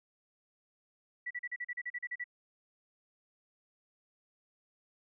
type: tone bursts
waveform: sine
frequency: 1954 Hz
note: B6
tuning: 19 cents flat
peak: -35 dBFS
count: 12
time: 1.26-2.242 s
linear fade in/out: 10 ms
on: 47 ms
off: 38 ms
effects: none